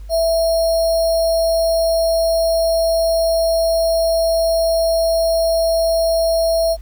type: tone with sample-and-hold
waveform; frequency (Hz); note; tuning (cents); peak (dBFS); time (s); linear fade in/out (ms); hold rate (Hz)
sine; 659.3; E5; 0; -13; 0.09-6.77; 50; 4900
effects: added 50 Hz sine -30 dBFS peak until 6.81 s + pink hiss -54 dBFS RMS until 6.81 s